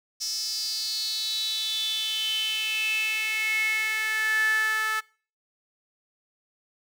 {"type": "tone with high-pass filter sweep", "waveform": "sawtooth", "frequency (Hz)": 435.9, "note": "A4", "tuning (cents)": -16, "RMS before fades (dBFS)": -27, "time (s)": [0.2, 5.01], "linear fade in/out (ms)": 20, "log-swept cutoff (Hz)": [5400, 1500], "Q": 8.6, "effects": ["noise-tail reverb RT60 0.4 s tail -23 dB re dry"]}